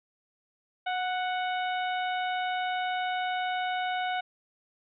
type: harmonic tone with a mistuned harmonic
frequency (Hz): 740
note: F#5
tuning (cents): 0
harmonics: 1 / 2 / 3 / 4 / 5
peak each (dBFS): -29 / -35 / -39 / -41 / -43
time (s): 0.86-4.21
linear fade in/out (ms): 10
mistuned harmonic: 1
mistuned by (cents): -17
effects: none